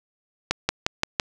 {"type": "accelerating click train", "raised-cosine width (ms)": 0.2, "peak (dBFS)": -3, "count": 5, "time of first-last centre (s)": [0.51, 1.198], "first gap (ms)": 180, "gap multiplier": 0.97, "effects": []}